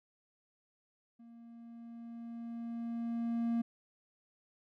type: tone with level ramp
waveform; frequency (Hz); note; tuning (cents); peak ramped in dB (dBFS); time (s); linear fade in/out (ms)
triangle; 232.7; A#3; -3; -51 to -27; 1.19-3.62; 10
effects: none